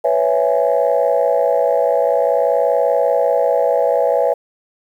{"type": "chord", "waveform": "sine", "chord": "C# minor seventh", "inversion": "third", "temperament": "equal", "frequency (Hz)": [493.9, 554.4, 659.3, 830.6], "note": ["B4", "C#5", "E5", "G#5"], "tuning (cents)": [0, 0, 0, 0], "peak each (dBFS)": [-17, -16, -17, -21], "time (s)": [0.04, 4.34], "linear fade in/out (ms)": 10, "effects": ["tanh soft clip ceiling -4 dBFS", "8-bit"]}